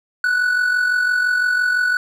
triangle tone with amplitude modulation, 1480 Hz, F#6, in tune, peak -11 dBFS, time 0.24-1.97 s, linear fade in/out 2 ms, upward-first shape sine, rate 45.9 Hz, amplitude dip 50%, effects none

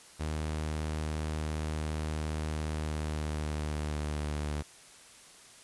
sawtooth tone with pitch glide, 77.3 to 74.58 Hz, D#2 to D2, -11 to +27 cents, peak -28 dBFS, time 0.19-4.63 s, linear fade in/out 20 ms, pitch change -62 cents, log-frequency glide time 2.64-4.42 s, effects white hiss -54 dBFS RMS until 5.63 s + resampled to 24000 Hz

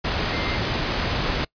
sine tone in noise, 2093 Hz, C7, in tune, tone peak -32 dBFS, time 0.32-0.57 s, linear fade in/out 10 ms, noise pink, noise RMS -24 dBFS, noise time 0.04-1.45 s, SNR -11 dB, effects noise-tail reverb RT60 0.1 s tail -24 dB re dry + resampled to 11025 Hz

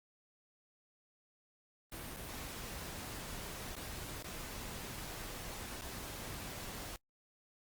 pink noise with dropouts, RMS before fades -45 dBFS, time 1.92-6.96 s, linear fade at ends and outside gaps 0 ms, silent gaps 2.163-2.169 / 3.753-3.766 / 4.225-4.244 / 5.811-5.82 s, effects noise-tail reverb RT60 0.1 s tail -25 dB re dry + Opus 32 kbps

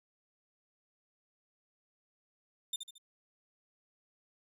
sawtooth tone with echo, 3604 Hz, A7, 41 cents sharp, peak -30 dBFS, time 2.73-2.76 s, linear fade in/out 5 ms, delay 74 ms, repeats 3, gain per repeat -7 dB, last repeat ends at 2.982 s, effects resampled to 32000 Hz

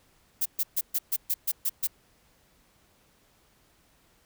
violet noise bursts, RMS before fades -26 dBFS, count 9, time 0.41-1.873 s, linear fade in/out 10 ms, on 47 ms, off 130 ms, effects pink hiss -64 dBFS RMS until 4.25 s

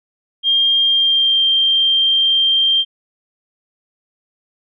sine tone with pitch glide, 3208 to 3171 Hz, G7 to G7, +39 to +19 cents, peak -11 dBFS, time 0.43-2.85 s, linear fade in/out 50 ms, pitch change -20 cents, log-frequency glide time 0.8-1.42 s, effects none

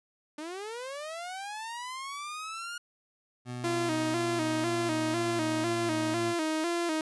sawtooth linear sweep, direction up, 293.7 to 1436 Hz, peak -33 dBFS, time 0.38-2.78 s, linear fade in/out 5 ms
25% pulse tone with pitch glide, 123.47 to 115.87 Hz, B2 to A#2, 0 to -10 cents, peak -32 dBFS, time 3.45-6.35 s, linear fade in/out 50 ms, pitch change -110 cents, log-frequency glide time 3.8-5.92 s
sawtooth tone with vibrato, 328.2 Hz, E4, 8 cents flat, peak -24 dBFS, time 3.64-7.01 s, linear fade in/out 2 ms, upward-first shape square, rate 2 Hz, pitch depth 77 cents each way
effects resampled to 24000 Hz

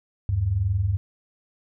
sine tone pair together, 77.85 / 99.2 Hz, D#2 / G2, +2 / +21 cents, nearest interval major third, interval 419 cents, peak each -27 / -21 dBFS, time 0.29-0.97 s, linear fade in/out 0 ms, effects none

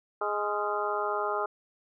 harmonic tone with a mistuned harmonic, 207.7 Hz, G#3, in tune, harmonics 2 / 3 / 4 / 5 / 6 / 7, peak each -33 / -35 / -34 / -36 / -33 / -37 dBFS, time 0.21-1.46 s, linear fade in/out 5 ms, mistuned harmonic 7, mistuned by -90 cents, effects none

